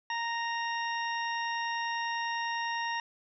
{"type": "harmonic tone", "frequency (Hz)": 930, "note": "A#5", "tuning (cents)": -4, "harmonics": [1, 2, 3, 4, 6], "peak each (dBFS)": [-33, -35, -41, -45, -44], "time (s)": [0.1, 3], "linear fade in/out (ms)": 2, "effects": []}